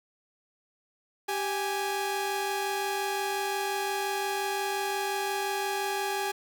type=tone pair together; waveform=sawtooth; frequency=392 / 829.7 Hz; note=G4 / G#5; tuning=0 / -2 cents; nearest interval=octave + minor second; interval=1298 cents; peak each=-28 / -27 dBFS; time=1.28-6.32 s; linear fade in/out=10 ms; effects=9-bit